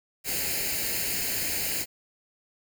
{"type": "noise with comb filter", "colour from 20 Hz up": "white", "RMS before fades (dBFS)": -29, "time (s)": [0.24, 1.86], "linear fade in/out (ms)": 50, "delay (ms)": 0.43, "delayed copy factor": 0.75, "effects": []}